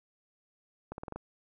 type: accelerating click train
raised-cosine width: 1 ms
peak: -25 dBFS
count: 6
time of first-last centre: 0.92-1.16 s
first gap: 61 ms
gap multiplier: 0.88
effects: none